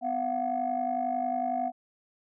sine tone cluster, 251.8 / 689 / 740 Hz, B3 / F5 / F#5, +34 / -24 / 0 cents, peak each -34 / -30 / -29 dBFS, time 0.01-1.72 s, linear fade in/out 50 ms, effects tanh soft clip ceiling -20 dBFS

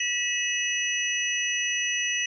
sine tone cluster, 1943 / 2582 / 2900 / 5980 Hz, B6 / E7 / F#7 / F#8, -29 / -37 / -35 / +17 cents, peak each -30 dBFS, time 0-2.26 s, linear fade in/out 5 ms, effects none

